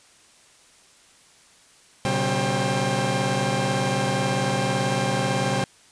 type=tone cluster; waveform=sawtooth; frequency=122 / 140.1 / 192.3 / 533 / 793 Hz; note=B2 / C#3 / G3 / C5 / G5; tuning=-21 / +19 / -33 / +32 / +20 cents; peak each=-24 dBFS; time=2.05-5.64 s; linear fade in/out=0 ms; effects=white hiss -54 dBFS RMS until 5.91 s + resampled to 22050 Hz